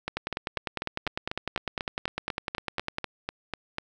two click trains, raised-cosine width 0.3 ms, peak -14 / -13 dBFS, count 16 / 29, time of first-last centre 0.08-3.784 / 0.17-2.984 s, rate 4.05 / 9.95 Hz, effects none

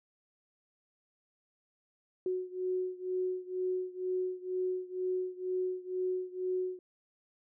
sine beating tone pair, 367.5 / 369.6 Hz, F#4 / F#4, -12 / -2 cents, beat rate 2.1 Hz, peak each -34 / -36 dBFS, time 2.26-6.79 s, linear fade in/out 2 ms, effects none

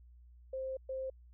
sine tone bursts at uneven times, 526 Hz, C5, 9 cents sharp, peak -36 dBFS, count 2, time 0.53-0.77 / 0.89-1.1 s, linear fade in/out 5 ms, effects added 60 Hz sine -55 dBFS peak until 1.33 s

